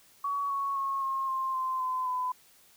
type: tone with pitch steps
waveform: sine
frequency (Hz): 1127 / 1108.9 / 1091.1 / 1073.6 / 1056.4 / 1039.5 / 1022.8 / 1006.4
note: C#6 / C#6 / C#6 / C6 / C6 / C6 / C6 / B5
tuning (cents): +28 / 0 / -28 / +44 / +16 / -12 / -40 / +32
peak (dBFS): -28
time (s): 0.24-2.32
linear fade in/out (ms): 5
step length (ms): 260
effects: white hiss -60 dBFS RMS until 2.76 s